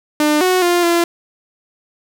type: tone with pitch steps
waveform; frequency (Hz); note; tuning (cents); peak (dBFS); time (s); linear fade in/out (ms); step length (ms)
sawtooth; 300.2 / 368.1 / 350.2 / 341.8; D4 / F#4 / F4 / F4; +38 / -9 / +5 / -37; -8; 0.2-1.04; 2; 210
effects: none